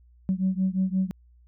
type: beating tone pair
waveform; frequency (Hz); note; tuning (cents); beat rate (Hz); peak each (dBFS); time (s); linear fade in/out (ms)
sine; 186 / 191.7; F#3 / G3; +9 / -38; 5.7; -24 / -25; 0.29-1.11; 0
effects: tanh soft clip ceiling -16 dBFS + added 60 Hz sine -53 dBFS peak until 1.47 s